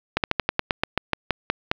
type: slowing click train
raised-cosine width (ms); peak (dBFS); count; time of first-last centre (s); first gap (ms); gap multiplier
0.3; -3; 13; 0.17-1.714; 68; 1.11
effects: low-pass 4000 Hz 12 dB/octave + 7-bit